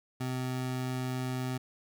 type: tone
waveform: 25% pulse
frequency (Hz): 128.1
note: C3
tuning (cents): -36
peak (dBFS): -28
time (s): 0.2-1.58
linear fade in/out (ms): 10
effects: none